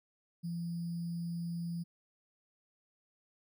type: tone with sample-and-hold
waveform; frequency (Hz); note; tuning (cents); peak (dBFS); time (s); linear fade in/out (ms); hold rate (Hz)
sine; 170; F3; -46; -35; 0.43-1.84; 20; 4900
effects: none